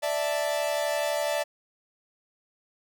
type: chord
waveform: 45% pulse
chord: D suspended second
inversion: none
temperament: equal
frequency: 587.3 / 659.3 / 880 Hz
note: D5 / E5 / A5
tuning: 0 / 0 / 0 cents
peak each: -28 / -30 / -34 dBFS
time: 0.02-1.44 s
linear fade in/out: 20 ms
effects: none